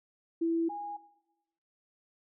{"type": "tone pair in turn", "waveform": "sine", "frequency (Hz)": [331.8, 821.2], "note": ["E4", "G#5"], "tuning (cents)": [11, -20], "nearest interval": "octave + major third", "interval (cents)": 1569, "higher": "second", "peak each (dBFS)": [-26, -36], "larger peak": "first", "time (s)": [[0.41, 0.69], [0.69, 0.97]], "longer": "neither", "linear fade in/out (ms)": 10, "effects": ["noise-tail reverb RT60 1.0 s tail -18 dB re dry"]}